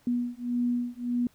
sine beating tone pair, 241.9 / 243.6 Hz, B3 / B3, -36 / -24 cents, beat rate 1.7 Hz, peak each -29 dBFS, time 0.07-1.27 s, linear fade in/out 2 ms, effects pink hiss -63 dBFS RMS until 1.34 s

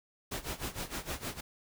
pink noise with tremolo, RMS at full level -36 dBFS, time 0.31-1.41 s, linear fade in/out 10 ms, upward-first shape sine, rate 6.5 Hz, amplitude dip 85%, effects none

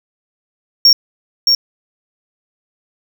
triangle tone with echo, 5530 Hz, F8, 18 cents flat, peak -3 dBFS, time 0.85-0.93 s, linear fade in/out 2 ms, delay 620 ms, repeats 1, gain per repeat -4 dB, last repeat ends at 1.55 s, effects none

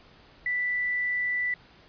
sine tone, 1975.5 Hz, B6, in tune, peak -25 dBFS, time 0.46-1.54 s, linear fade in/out 2 ms, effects pink hiss -55 dBFS RMS until 1.88 s + resampled to 11025 Hz

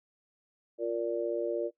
harmonic tone, 116.54 Hz, A#2, in tune, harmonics 3 / 4 / 5, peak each -33 / -33 / -33 dBFS, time 0.78-1.71 s, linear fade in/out 50 ms, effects noise-tail reverb RT60 0.1 s tail -19 dB re dry

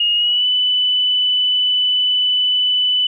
sine tone with pitch glide, 2861 to 2991 Hz, F7 to F#7, +41 to +18 cents, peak -13 dBFS, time 0-3.07 s, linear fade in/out 5 ms, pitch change +77 cents, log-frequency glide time 0.15-0.46 s, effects none

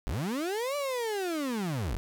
35% pulse linear two-way sweep, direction up then down, 36 to 587.3 to 36 Hz, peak -28 dBFS, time 0.07-1.97 s, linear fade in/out 0 ms, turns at 0.76 s, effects none

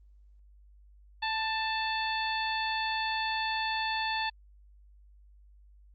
harmonic tone with a mistuned harmonic, 880 Hz, A5, in tune, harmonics 1 / 2 / 3 / 4 / 5, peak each -32 / -35 / -37 / -38 / -39 dBFS, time 1.22-4.3 s, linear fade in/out 10 ms, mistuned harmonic 2, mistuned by +15 cents, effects added 50 Hz sine -54 dBFS peak until 5.94 s + Opus 32 kbps

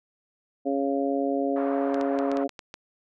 harmonic tone, 138.59 Hz, C#3, in tune, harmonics 2 / 3 / 4 / 5, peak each -26 / -30 / -29 / -31 dBFS, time 0.65-2.48 s, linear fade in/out 20 ms
white band-pass noise, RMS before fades -38 dBFS, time 1.56-2.44 s, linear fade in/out 2 ms, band 590 to 1300 Hz, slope 24 dB/octave
clicks, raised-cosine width 0.2 ms, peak -21 dBFS, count 8, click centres 1.944 / 2.012 / 2.189 / 2.316 / 2.371 / 2.493 / 2.592 / 2.741 s
effects none

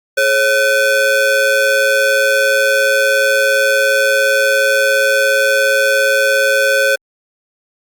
square ring-modulated tone, 485.7 Hz, B4, 29 cents flat, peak -8 dBFS, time 0.17-6.96 s, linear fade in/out 10 ms, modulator 1030 Hz, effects Opus 48 kbps

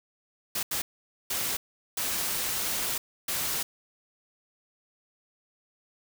white noise bursts at uneven times, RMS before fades -30 dBFS, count 5, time 0.55-0.63 / 0.71-0.82 / 1.3-1.57 / 1.97-2.98 / 3.28-3.63 s, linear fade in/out 5 ms, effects none

